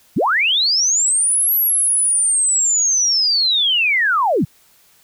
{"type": "linear two-way sweep", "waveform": "sine", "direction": "up then down", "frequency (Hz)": [103.83, 11840, 103.83], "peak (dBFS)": -13, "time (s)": [0.16, 4.45], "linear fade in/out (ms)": 10, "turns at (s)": 1.55, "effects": ["white hiss -53 dBFS RMS until 5.03 s"]}